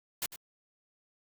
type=noise with echo; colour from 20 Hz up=white; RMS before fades=-33 dBFS; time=0.22-0.26 s; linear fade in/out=2 ms; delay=100 ms; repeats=1; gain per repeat=-13 dB; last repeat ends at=0.36 s; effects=Opus 48 kbps